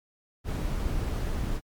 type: noise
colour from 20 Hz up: brown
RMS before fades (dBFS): -29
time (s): 0.44-1.61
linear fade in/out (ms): 50
effects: MP3 96 kbps